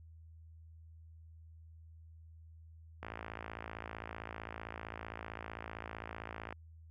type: click train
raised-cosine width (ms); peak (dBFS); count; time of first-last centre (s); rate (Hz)
0.5; -27; 195; 3.03-6.525; 55.5
effects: added 81 Hz sine -53 dBFS peak until 6.9 s